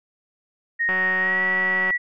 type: tone with pitch glide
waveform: sine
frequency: 1864.7 to 1943.9 Hz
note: A#6 to B6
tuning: 0 to -28 cents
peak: -19 dBFS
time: 0.79-1.98 s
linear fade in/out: 20 ms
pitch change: +72 cents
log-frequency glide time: 1.19-1.41 s
type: click train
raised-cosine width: 0.5 ms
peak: -15 dBFS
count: 190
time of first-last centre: 0.89-1.906 s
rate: 186 Hz
effects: none